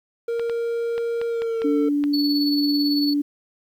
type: tone with pitch glide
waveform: triangle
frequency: 466.2 to 446.7 Hz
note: A#4 to A4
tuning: 0 to +26 cents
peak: -20 dBFS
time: 0.28-1.89 s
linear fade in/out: 5 ms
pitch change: -74 cents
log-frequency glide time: 1.28-1.78 s
type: clicks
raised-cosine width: 0.3 ms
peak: -18 dBFS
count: 7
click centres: 0.396 / 0.497 / 0.98 / 1.215 / 1.42 / 1.619 / 2.039 s
type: tone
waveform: sine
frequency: 289.6 Hz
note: D4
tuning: 24 cents flat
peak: -18 dBFS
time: 1.64-3.22 s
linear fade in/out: 10 ms
type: tone with tremolo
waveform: triangle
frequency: 4435 Hz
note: C#8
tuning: in tune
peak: -21 dBFS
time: 2.13-3.14 s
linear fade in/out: 10 ms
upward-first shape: sine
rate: 18 Hz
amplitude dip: 50%
effects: 9-bit